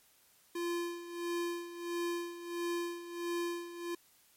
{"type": "tone with tremolo", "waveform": "square", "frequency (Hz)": 345, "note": "F4", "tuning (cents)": -21, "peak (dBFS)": -33, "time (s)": [0.55, 3.95], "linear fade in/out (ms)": 5, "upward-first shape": "sine", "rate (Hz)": 1.5, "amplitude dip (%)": 75, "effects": ["white hiss -66 dBFS RMS until 4.36 s", "MP3 64 kbps"]}